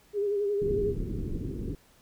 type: tone with vibrato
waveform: sine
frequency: 407.2 Hz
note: G#4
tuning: 34 cents flat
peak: -25 dBFS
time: 0.13-0.95 s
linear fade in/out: 50 ms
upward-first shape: sine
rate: 11 Hz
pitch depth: 45 cents each way
type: low-pass noise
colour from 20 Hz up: pink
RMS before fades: -33 dBFS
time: 0.61-1.75 s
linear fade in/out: 5 ms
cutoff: 410 Hz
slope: 48 dB/octave
effects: pink hiss -61 dBFS RMS until 2.01 s